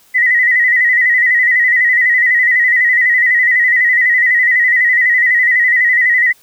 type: tone with vibrato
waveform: sine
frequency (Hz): 1951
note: B6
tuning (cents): -22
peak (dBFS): -8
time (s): 0.14-6.33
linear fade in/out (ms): 20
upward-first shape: square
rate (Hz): 12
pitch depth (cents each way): 53
effects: white hiss -49 dBFS RMS until 6.42 s